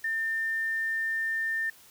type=tone; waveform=triangle; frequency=1800 Hz; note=A6; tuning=39 cents sharp; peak=-23 dBFS; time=0.04-1.7 s; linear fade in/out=5 ms; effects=tanh soft clip ceiling -25 dBFS + white hiss -55 dBFS RMS until 1.9 s